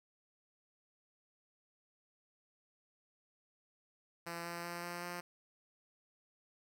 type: tone with pitch steps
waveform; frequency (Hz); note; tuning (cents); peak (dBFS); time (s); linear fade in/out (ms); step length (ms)
5% pulse; 170 / 171.38 / 172.77 / 174.17 / 175.59; F3 / F3 / F3 / F3 / F3; -46 / -32 / -18 / -4 / +10; -30; 4.26-5.21; 10; 190
effects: none